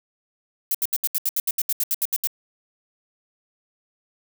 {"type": "noise bursts", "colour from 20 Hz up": "violet", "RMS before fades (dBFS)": -22, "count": 15, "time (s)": [0.71, 2.272], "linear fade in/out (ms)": 2, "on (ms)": 36, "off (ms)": 73, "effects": []}